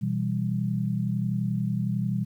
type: chord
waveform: sine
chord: E minor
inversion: second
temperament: equal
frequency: 123.47 / 164.81 / 196 Hz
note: B2 / E3 / G3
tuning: 0 / 0 / 0 cents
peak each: -28 / -30 / -28 dBFS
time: 0.01-2.25 s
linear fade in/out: 20 ms
effects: 10-bit